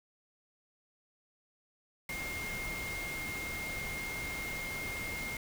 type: tone in noise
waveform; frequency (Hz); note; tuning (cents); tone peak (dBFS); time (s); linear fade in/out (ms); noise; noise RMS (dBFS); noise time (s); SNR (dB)
sine; 2129; C7; +30; -38; 2.09-5.37; 2; pink; -42; 2.09-5.37; +1
effects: none